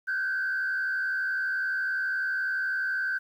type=tone with frequency modulation; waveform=sine; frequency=1542 Hz; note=G6; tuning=29 cents flat; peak=-25 dBFS; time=0.07-3.19 s; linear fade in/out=20 ms; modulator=71.8 Hz; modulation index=0.82; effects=tanh soft clip ceiling -22 dBFS + 10-bit